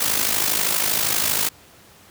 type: noise with amplitude modulation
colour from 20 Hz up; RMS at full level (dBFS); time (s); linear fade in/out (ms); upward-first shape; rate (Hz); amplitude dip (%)
white; -18; 0-1.49; 10; sine; 52.6; 65
effects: pink hiss -49 dBFS RMS until 2.1 s + high-pass 80 Hz 12 dB/octave